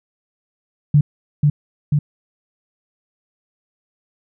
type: tone with echo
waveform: sine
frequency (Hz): 146.83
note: D3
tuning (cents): 0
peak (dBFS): -8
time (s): 0.94-1.01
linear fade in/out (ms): 5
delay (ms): 490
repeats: 2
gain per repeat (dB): -2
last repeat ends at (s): 1.99
effects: none